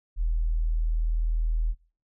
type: tone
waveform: sine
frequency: 40.28 Hz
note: E1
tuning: 39 cents flat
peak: -22 dBFS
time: 0.16-1.75 s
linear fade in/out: 50 ms
effects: noise-tail reverb RT60 0.4 s tail -23 dB re dry